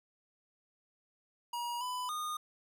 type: tone with pitch steps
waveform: square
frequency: 955 / 998 / 1227 Hz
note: A#5 / B5 / D#6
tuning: +42 / +18 / -25 cents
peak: -36 dBFS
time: 1.53-2.37 s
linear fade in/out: 5 ms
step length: 280 ms
effects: none